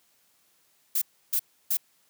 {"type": "noise bursts", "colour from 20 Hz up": "violet", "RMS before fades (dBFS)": -25, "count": 3, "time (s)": [0.95, 1.771], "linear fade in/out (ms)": 5, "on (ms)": 67, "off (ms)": 310, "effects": ["white hiss -66 dBFS RMS until 2.09 s", "high-pass 100 Hz 12 dB/octave"]}